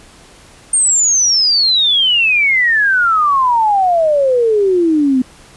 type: exponential sweep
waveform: sine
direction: down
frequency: 8840 to 250 Hz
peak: -9 dBFS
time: 0.73-5.22 s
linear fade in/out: 5 ms
effects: pink hiss -42 dBFS RMS until 5.56 s + resampled to 24000 Hz